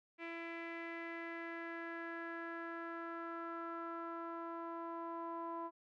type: tone with low-pass filter sweep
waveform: sawtooth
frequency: 334.6 Hz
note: E4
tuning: 26 cents sharp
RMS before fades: -45 dBFS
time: 0.18-5.71 s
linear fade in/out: 50 ms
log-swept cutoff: 2300 to 1000 Hz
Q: 4.8
effects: none